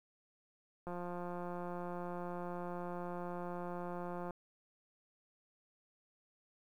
click train, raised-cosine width 1 ms, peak -30 dBFS, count 606, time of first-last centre 0.87-4.308 s, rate 176 Hz, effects 11-bit

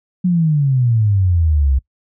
sine exponential sweep, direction down, 185 to 64.2 Hz, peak -11 dBFS, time 0.24-1.79 s, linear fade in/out 10 ms, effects noise-tail reverb RT60 0.1 s tail -22 dB re dry

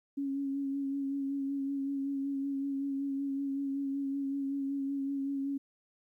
sine tone with vibrato, 276.2 Hz, C#4, 6 cents flat, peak -31 dBFS, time 0.17-5.58 s, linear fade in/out 10 ms, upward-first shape sine, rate 5.3 Hz, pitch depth 25 cents each way, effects 12-bit

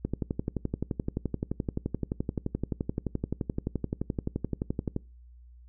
click train, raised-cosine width 3 ms, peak -16 dBFS, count 58, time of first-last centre 0.05-4.964 s, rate 11.6 Hz, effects noise-tail reverb RT60 0.3 s tail -24 dB re dry + added 60 Hz sine -49 dBFS peak until 5.68 s

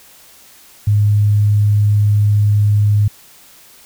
sine tone, 103.83 Hz, G#2, in tune, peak -9 dBFS, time 0.87-3.08 s, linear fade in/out 5 ms, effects white hiss -44 dBFS RMS until 3.85 s

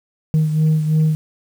sine beating tone pair, 155.56 / 158.56 Hz, D#3 / D#3, 0 / +33 cents, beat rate 3 Hz, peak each -12 / -19 dBFS, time 0.34-1.15 s, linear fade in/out 0 ms, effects tanh soft clip ceiling -10 dBFS + 7-bit

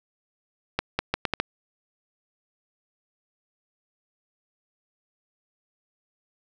accelerating click train, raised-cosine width 0.3 ms, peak -7 dBFS, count 6, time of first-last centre 0.79-1.4 s, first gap 200 ms, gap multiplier 0.75, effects none

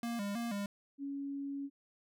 square tone with vibrato, 217.6 Hz, A3, 19 cents flat, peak -36 dBFS, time 0.03-0.66 s, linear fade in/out 2 ms, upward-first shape square, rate 3.1 Hz, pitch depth 130 cents each way
sine tone, 279.2 Hz, C#4, 13 cents sharp, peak -37 dBFS, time 0.98-1.7 s, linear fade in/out 50 ms
effects none

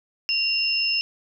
sine tone pair together, 2777 / 5257 Hz, F7 / E8, -10 / -6 cents, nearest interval major seventh, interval 1104 cents, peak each -23 dBFS, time 0.29-1.01 s, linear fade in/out 0 ms, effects none

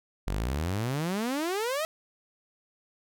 sawtooth exponential sweep, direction up, 44.04 to 656 Hz, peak -24 dBFS, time 0.27-1.85 s, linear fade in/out 0 ms, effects none

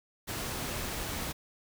pink noise, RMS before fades -36 dBFS, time 0.27-1.33 s, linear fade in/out 20 ms, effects none

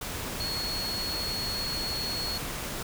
sine tone in noise, 4338 Hz, C#8, 38 cents flat, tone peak -31 dBFS, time 0.4-2.38 s, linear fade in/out 5 ms, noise pink, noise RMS -35 dBFS, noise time 0.01-2.83 s, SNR +1 dB, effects none

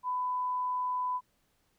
sine tone, 1000 Hz, B5, 21 cents sharp, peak -29 dBFS, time 0.03-1.21 s, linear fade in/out 50 ms, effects pink hiss -73 dBFS RMS until 1.78 s

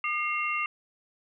sine tone cluster, 1211 / 2128 / 2742 Hz, D#6 / C7 / F7, -47 / +29 / -32 cents, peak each -31 dBFS, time 0.04-0.66 s, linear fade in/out 2 ms, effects none

